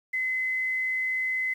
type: tone with quantisation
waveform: sine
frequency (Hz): 2039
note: C7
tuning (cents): -45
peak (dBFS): -25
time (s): 0.13-1.54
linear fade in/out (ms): 10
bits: 9
effects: none